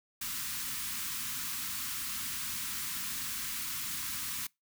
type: band-stop noise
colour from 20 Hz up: white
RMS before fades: -37 dBFS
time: 0.21-4.47 s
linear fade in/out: 5 ms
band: 300 to 1000 Hz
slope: 48 dB/octave
effects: noise-tail reverb RT60 0.2 s tail -25 dB re dry